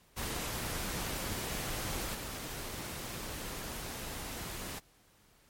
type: noise with level steps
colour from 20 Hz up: pink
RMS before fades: -37 / -41 dBFS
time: 0.16-4.8 s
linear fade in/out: 20 ms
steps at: 2.14 s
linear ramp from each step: 10 ms
effects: pink hiss -65 dBFS RMS until 5.49 s + MP3 64 kbps